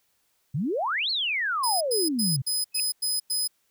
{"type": "exponential two-way sweep", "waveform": "sine", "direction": "up then down", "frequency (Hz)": [123.47, 4435, 123.47], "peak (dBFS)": -24, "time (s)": [0.54, 2.42], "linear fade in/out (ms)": 10, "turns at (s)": 1.1}
{"type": "tone bursts", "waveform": "20% pulse", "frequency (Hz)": 5030, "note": "D#8", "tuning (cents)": 18, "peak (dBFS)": -19, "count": 7, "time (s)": [1.63, 3.478], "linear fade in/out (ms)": 10, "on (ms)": 180, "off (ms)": 98}
{"type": "tone with exponential growth", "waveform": "sine", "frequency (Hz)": 2568, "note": "E7", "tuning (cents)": -46, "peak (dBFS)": -25, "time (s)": [2.72, 2.8], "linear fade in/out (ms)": 2, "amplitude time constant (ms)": 16}
{"effects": ["white hiss -70 dBFS RMS until 3.7 s"]}